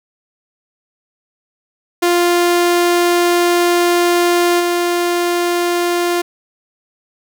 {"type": "tone with level steps", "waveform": "sawtooth", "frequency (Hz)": 349.2, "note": "F4", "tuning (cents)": 0, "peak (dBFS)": [-7, -10], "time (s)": [2.02, 6.22], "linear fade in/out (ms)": 10, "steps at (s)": 4.59, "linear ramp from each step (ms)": 20, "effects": []}